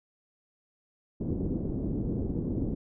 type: low-pass noise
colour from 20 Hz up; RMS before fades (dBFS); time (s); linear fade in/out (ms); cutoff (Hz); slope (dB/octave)
white; -31; 1.2-2.75; 10; 330; 24
effects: none